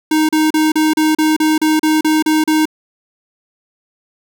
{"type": "tone bursts", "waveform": "square", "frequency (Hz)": 311.1, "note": "D#4", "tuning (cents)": 0, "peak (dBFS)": -11, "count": 12, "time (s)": [0.11, 2.655], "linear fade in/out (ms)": 5, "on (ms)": 180, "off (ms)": 35, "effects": []}